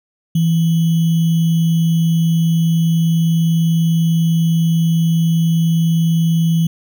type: tone with sample-and-hold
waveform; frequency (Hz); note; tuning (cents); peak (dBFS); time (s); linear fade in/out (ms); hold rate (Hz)
sine; 164.81; E3; 0; -11; 0.35-6.67; 5; 3150
effects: none